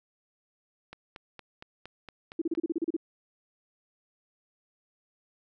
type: click train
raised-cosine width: 0.3 ms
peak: -27 dBFS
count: 8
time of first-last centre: 0.93-2.55 s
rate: 4.32 Hz
type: tone bursts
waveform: sine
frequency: 329.6 Hz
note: E4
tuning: in tune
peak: -25 dBFS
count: 10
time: 2.39-2.966 s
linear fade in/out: 5 ms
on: 27 ms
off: 34 ms
effects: none